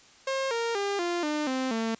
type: tone with pitch steps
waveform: sawtooth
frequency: 536 / 463.9 / 401.5 / 347.6 / 300.8 / 260.4 / 225.4 Hz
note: C5 / A#4 / G4 / F4 / D4 / C4 / A3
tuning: +42 / -8 / +41 / -8 / +42 / -8 / +42 cents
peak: -23 dBFS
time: 0.27-1.95 s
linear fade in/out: 5 ms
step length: 240 ms
effects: white hiss -55 dBFS RMS until 1.99 s + resampled to 16000 Hz